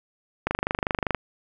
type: click train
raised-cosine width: 0.5 ms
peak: -8 dBFS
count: 18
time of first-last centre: 0.47-1.147 s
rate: 25.1 Hz
effects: none